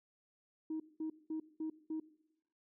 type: tone bursts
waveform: sine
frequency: 315.8 Hz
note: D#4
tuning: 26 cents sharp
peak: -35 dBFS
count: 5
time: 0.7-2 s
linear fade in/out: 5 ms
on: 100 ms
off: 200 ms
effects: noise-tail reverb RT60 0.9 s tail -19 dB re dry + tanh soft clip ceiling -33 dBFS